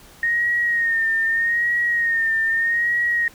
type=tone with vibrato; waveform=sine; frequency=1853 Hz; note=A#6; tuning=11 cents flat; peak=-17 dBFS; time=0.23-3.28 s; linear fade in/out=2 ms; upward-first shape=sine; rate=0.81 Hz; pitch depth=51 cents each way; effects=pink hiss -47 dBFS RMS until 3.34 s